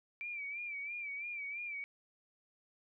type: tone with vibrato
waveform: sine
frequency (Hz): 2332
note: D7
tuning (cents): -13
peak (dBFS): -39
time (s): 0.21-1.84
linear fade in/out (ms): 0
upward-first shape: sine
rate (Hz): 3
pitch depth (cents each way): 72
effects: none